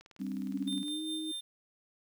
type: click train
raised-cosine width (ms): 0.2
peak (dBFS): -37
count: 18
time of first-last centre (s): 0.01-0.882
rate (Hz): 19.5
type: chord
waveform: sine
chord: G suspended fourth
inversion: none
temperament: just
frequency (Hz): 196 / 261.3 / 294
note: G3 / C4 / D4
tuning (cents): 0 / -2 / +2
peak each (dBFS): -37 / -38 / -42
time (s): 0.19-0.84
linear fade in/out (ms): 20
type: tone with pitch glide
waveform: sine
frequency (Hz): 278.6 to 314.5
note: C#4 to D#4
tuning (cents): +9 to +19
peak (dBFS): -36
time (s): 0.5-1.32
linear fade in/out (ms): 10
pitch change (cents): +210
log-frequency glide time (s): 0.72-1.02
type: tone with tremolo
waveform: square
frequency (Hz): 3600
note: A7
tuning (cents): +39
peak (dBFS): -36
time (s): 0.67-1.41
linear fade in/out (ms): 10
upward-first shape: sine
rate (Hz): 4.9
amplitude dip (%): 50
effects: 10-bit